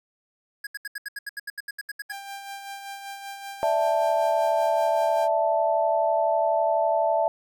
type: tone bursts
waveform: square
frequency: 1661 Hz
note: G#6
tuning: in tune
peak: -31 dBFS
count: 15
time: 0.64-2.125 s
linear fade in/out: 5 ms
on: 29 ms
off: 75 ms
type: tone with tremolo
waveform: sawtooth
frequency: 793 Hz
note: G5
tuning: 20 cents sharp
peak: -30 dBFS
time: 2.09-5.29 s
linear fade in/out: 50 ms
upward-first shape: sine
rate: 5.2 Hz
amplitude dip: 45%
type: chord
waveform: sine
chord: D suspended second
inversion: none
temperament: equal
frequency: 587.3 / 659.3 / 880 Hz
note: D5 / E5 / A5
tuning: 0 / 0 / 0 cents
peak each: -27 / -22 / -25 dBFS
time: 3.63-7.28 s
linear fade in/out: 0 ms
effects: none